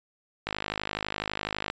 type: click train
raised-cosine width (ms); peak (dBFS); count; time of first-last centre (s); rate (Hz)
0.3; -13; 65; 0.47-1.701; 52
effects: resampled to 16000 Hz